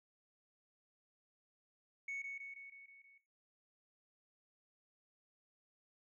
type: tone with echo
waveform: sine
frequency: 2217 Hz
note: C#7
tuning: in tune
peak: -38 dBFS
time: 2.08-2.22 s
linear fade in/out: 5 ms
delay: 160 ms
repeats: 6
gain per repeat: -4 dB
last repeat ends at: 3.18 s
effects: noise-tail reverb RT60 0.4 s tail -18 dB re dry + tanh soft clip ceiling -38 dBFS